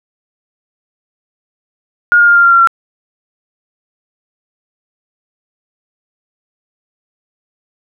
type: tone with pitch steps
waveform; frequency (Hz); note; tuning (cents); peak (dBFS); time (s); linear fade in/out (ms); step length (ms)
sine; 1427 / 1416.3 / 1405.7 / 1395.2 / 1384.8 / 1374.4 / 1364.1; F6 / F6 / F6 / F6 / F6 / F6 / F6; +37 / +24 / +11 / -2 / -15 / -28 / -41; -4; 2.12-2.673; 0; 79
effects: none